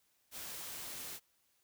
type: noise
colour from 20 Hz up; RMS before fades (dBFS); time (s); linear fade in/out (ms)
white; -45; 0.31-1.2; 50
effects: white hiss -75 dBFS RMS until 1.63 s